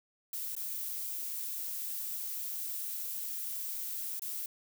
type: noise with dropouts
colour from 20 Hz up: violet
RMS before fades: -38 dBFS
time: 0.33-4.46 s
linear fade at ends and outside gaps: 2 ms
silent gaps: 0.552-0.565 / 4.195-4.219 s
effects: none